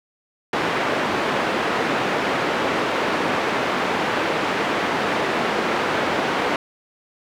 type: band-pass noise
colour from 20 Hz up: pink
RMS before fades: -22 dBFS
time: 0.53-6.56 s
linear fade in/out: 2 ms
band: 290 to 2300 Hz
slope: 12 dB/octave
effects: none